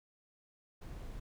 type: noise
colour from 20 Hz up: brown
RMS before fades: -45 dBFS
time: 0.81-1.2 s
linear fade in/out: 10 ms
effects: none